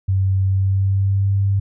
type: tone with pitch glide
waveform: sine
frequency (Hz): 95.8 to 98.72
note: G2 to G2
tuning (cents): -39 to +13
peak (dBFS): -14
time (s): 0.08-1.6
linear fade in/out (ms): 10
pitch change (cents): +52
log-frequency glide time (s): 0.45-1.33
effects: none